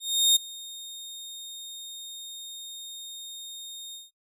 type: tone with ADSR envelope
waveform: sawtooth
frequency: 3690 Hz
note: A#7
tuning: 18 cents flat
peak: -13 dBFS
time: 0-4.11 s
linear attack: 360 ms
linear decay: 11 ms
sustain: -22 dB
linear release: 170 ms
effects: noise-tail reverb RT60 0.1 s tail -23 dB re dry + resampled to 32000 Hz